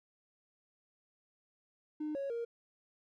triangle tone with pitch steps, 304 / 553 / 467.5 Hz, D#4 / C#5 / A#4, -40 / -4 / +5 cents, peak -32 dBFS, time 2-2.45 s, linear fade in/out 10 ms, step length 150 ms, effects tanh soft clip ceiling -31 dBFS

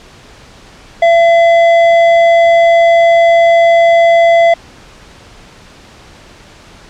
sine tone with hard clipping, 675 Hz, E5, 41 cents sharp, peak -6 dBFS, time 1.02-4.54 s, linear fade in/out 5 ms, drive 8 dB, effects pink hiss -38 dBFS RMS until 6.89 s + low-pass 6000 Hz 12 dB/octave

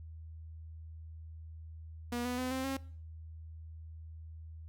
sawtooth tone with pitch steps, 240.6 / 247.5 / 254.6 / 261.9 / 269.4 Hz, B3 / B3 / C4 / C4 / C#4, -45 / +4 / -47 / +2 / -49 cents, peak -30 dBFS, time 2.12-2.77 s, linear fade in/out 5 ms, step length 130 ms, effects noise-tail reverb RT60 0.5 s tail -21 dB re dry + added 80 Hz sine -45 dBFS peak until 4.68 s

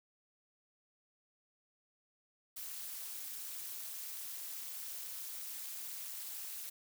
blue noise with amplitude modulation, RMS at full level -41 dBFS, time 2.56-6.7 s, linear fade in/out 10 ms, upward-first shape sine, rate 234 Hz, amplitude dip 80%, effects none

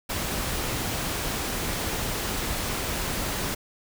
pink noise, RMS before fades -29 dBFS, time 0.09-3.55 s, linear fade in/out 10 ms, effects none

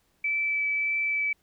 sine tone with vibrato, 2311 Hz, D7, 28 cents flat, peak -24 dBFS, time 0.24-1.33 s, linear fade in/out 5 ms, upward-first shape triangle, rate 1.7 Hz, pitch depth 10 cents each way, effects pink hiss -69 dBFS RMS until 1.42 s

